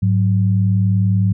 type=tone pair together; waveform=sine; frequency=103.83 / 183.94 Hz; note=G#2 / F#3; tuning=0 / -10 cents; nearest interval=minor seventh; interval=990 cents; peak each=-13 / -18 dBFS; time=0.02-1.33 s; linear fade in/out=10 ms; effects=none